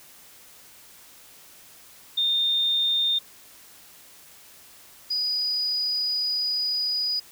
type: tone pair in turn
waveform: sine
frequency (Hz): 3636 / 4933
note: A#7 / D#8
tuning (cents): -44 / -16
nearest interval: perfect fourth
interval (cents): 528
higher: second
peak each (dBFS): -20 / -23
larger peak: first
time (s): 2.17-3.19 / 5.1-7.2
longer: second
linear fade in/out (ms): 10
effects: white hiss -50 dBFS RMS until 7.31 s